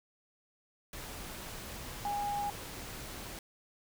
sine tone in noise, 818 Hz, G#5, 26 cents flat, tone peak -32 dBFS, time 2.05-2.5 s, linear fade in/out 2 ms, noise pink, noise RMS -44 dBFS, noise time 0.93-3.39 s, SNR +9 dB, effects none

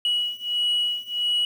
sine beating tone pair, 2922 / 2923.5 Hz, F#7 / F#7, -22 / -21 cents, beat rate 1.5 Hz, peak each -24 / -23 dBFS, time 0.05-1.45 s, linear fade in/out 2 ms, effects tanh soft clip ceiling -17 dBFS + 8-bit

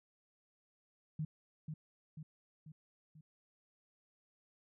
sine tone with echo, 154.9 Hz, D#3, 7 cents flat, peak -35 dBFS, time 1.19-1.25 s, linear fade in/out 5 ms, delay 490 ms, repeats 4, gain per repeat -5 dB, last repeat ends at 3.21 s, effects none

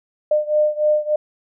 sine beating tone pair, 603 / 606.4 Hz, D5 / D#5, +46 / -45 cents, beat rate 3.4 Hz, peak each -17 / -19 dBFS, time 0.31-1.16 s, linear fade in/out 5 ms, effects none

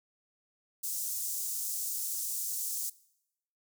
pink high-pass noise, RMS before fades -35 dBFS, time 0.83-2.9 s, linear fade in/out 10 ms, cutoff 6600 Hz, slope 24 dB/octave, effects noise-tail reverb RT60 0.8 s tail -21 dB re dry

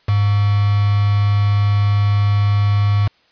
sine tone with quantisation, 102.2 Hz, G#2, 27 cents flat, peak -12 dBFS, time 0.08-3.08 s, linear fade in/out 10 ms, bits 4, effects white hiss -56 dBFS RMS until 3.31 s + resampled to 11025 Hz

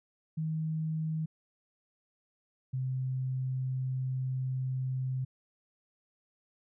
sine tone pair in turn, 158.1 / 129.99 Hz, D#3 / C3, +28 / -11 cents, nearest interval minor third, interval 339 cents, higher first, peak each -30 / -30 dBFS, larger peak neither, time 0.37-1.26 / 2.73-5.25 s, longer second, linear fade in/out 10 ms, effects none

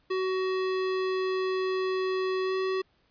square tone with pitch glide, 375.2 to 378 Hz, F#4 to F#4, +24 to +37 cents, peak -27 dBFS, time 0.1-2.82 s, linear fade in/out 10 ms, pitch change +13 cents, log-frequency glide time 2.43-2.54 s, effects pink hiss -68 dBFS RMS until 3.1 s + resampled to 11025 Hz

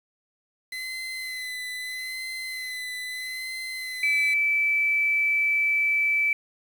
30% pulse tone with vibrato, 2030 Hz, B6, 47 cents sharp, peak -29 dBFS, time 0.72-4.34 s, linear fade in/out 5 ms, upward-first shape sine, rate 0.78 Hz, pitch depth 25 cents each way
sine tone, 2314 Hz, D7, 26 cents flat, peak -20 dBFS, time 4.03-6.33 s, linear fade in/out 2 ms
effects 8-bit

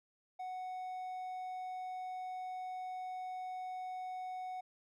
triangle tone, 740 Hz, F#5, in tune, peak -38 dBFS, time 0.39-4.61 s, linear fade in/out 10 ms, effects none

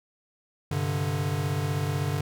square chord, G suspended fourth, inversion none, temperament equal, 98 / 130.81 / 146.83 Hz, G2 / C3 / D3, 0 / 0 / 0 cents, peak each -31 / -34 / -29 dBFS, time 0.71-2.21 s, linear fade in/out 5 ms, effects none

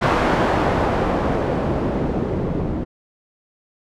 white noise with low-pass filter sweep, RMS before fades -20 dBFS, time 0.01-2.85 s, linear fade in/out 20 ms, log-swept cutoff 1100 to 280 Hz, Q 0.79, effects none

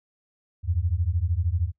sine beating tone pair, 80.2 / 93.2 Hz, E2 / F#2, -47 / +13 cents, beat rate 13 Hz, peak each -25 dBFS, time 0.63-1.72 s, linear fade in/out 50 ms, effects noise-tail reverb RT60 0.1 s tail -19 dB re dry

